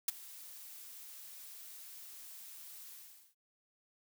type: noise with ADSR envelope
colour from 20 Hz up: blue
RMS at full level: -29 dBFS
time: 0.08-3.35 s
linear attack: 4 ms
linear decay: 18 ms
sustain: -22 dB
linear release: 460 ms
effects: none